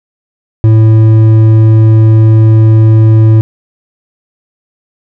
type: tone with hard clipping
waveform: triangle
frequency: 110.2 Hz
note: A2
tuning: 3 cents sharp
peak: -3 dBFS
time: 0.64-3.41 s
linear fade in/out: 0 ms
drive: 10 dB
effects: none